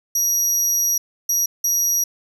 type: tone bursts at uneven times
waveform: 35% pulse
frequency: 5760 Hz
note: F#8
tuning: 47 cents flat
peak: -14 dBFS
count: 3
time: 0.15-0.98 / 1.29-1.46 / 1.64-2.04 s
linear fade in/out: 5 ms
effects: none